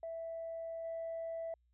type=tone with level steps; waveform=sine; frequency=659.3 Hz; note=E5; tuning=in tune; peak=-39 / -37 dBFS; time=0.03-1.54 s; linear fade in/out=2 ms; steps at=0.84 s; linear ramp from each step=10 ms; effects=tanh soft clip ceiling -35 dBFS + added 60 Hz sine -70 dBFS peak until 1.73 s